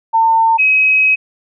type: tone pair in turn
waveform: sine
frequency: 902 / 2543 Hz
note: A5 / D#7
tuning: +43 / +37 cents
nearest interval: octave + tritone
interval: 1794 cents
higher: second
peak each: -8 dBFS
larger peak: neither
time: 0.13-0.58 / 0.58-1.16 s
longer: second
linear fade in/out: 20 ms
effects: none